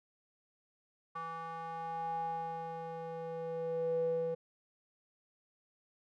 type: tone with band-pass filter sweep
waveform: square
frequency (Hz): 164.81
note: E3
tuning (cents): 0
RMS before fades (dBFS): -38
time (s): 1.15-4.35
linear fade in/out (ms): 10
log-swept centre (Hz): 1100 to 450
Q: 7.2
effects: none